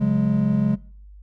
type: chord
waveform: triangle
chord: C# suspended fourth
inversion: none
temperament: equal with one note detuned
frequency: 138.59 / 182.13 / 207.7 Hz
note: C#3 / F#3 / G#3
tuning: 0 / -27 / 0 cents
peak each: -21 / -21 / -17 dBFS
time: 0-0.76 s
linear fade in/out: 20 ms
effects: noise-tail reverb RT60 0.5 s tail -22 dB re dry + added 50 Hz sine -41 dBFS peak until 1.22 s